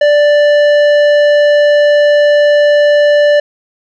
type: tone with tanh clipping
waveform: triangle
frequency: 587.3 Hz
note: D5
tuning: in tune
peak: -7 dBFS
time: 0.01-3.4 s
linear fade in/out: 5 ms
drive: 16 dB
effects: none